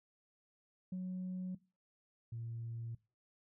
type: tone pair in turn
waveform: sine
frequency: 184 / 115.64 Hz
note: F#3 / A#2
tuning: -9 / -13 cents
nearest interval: minor sixth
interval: 804 cents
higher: first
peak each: -36 / -40 dBFS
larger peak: first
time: 0.92-1.55 / 2.32-2.95 s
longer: neither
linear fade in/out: 5 ms
effects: noise-tail reverb RT60 0.3 s tail -21 dB re dry + tanh soft clip ceiling -36 dBFS